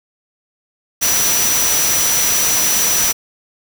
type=tone in noise; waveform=sine; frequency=5890 Hz; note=F#8; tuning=9 cents flat; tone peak=-16 dBFS; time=1.01-3.13 s; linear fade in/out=20 ms; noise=white; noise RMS=-17 dBFS; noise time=1.01-3.13 s; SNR=-2 dB; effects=none